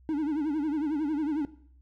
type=tone with vibrato; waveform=triangle; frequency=300 Hz; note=D4; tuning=37 cents sharp; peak=-24 dBFS; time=0.09-1.45 s; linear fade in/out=0 ms; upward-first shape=sine; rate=11 Hz; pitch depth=120 cents each way; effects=noise-tail reverb RT60 0.6 s tail -17 dB re dry + added 63 Hz sine -54 dBFS peak until 1.81 s